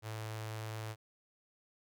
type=tone with notch filter; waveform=sawtooth; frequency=109.4 Hz; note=A2; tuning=9 cents flat; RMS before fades=-42 dBFS; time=0.02-0.96 s; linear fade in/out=50 ms; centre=230 Hz; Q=0.74; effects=none